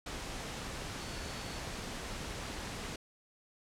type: tone in noise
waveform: sine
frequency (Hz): 4446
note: C#8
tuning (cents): +4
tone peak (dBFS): -52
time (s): 1-1.6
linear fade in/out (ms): 5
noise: pink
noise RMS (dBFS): -41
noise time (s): 0.06-2.96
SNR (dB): -14
effects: low-pass 8000 Hz 12 dB/octave